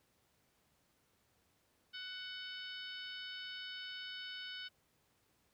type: harmonic tone with a mistuned harmonic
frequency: 742 Hz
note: F#5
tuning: 5 cents sharp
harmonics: 2 / 3 / 4 / 5 / 6 / 7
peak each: -49 / -55 / -47 / -52 / -55 / -58 dBFS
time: 1.93-4.69 s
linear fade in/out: 20 ms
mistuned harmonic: 4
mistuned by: +19 cents
effects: pink hiss -75 dBFS RMS until 5.53 s + high-pass 60 Hz 12 dB/octave